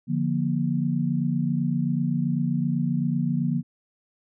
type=chord; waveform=sine; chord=Bb major; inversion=first; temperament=equal with one note detuned; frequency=146.83 / 174.61 / 237.3 Hz; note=D3 / F3 / Bb3; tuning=0 / 0 / +31 cents; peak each=-26 dBFS; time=0.07-3.63 s; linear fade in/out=50 ms; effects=none